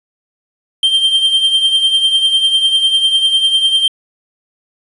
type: tone with tremolo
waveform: triangle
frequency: 3157 Hz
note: G7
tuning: 12 cents sharp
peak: -5 dBFS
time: 0.83-3.88 s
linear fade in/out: 2 ms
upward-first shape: triangle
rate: 10 Hz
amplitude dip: 65%
effects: resampled to 24000 Hz + 7-bit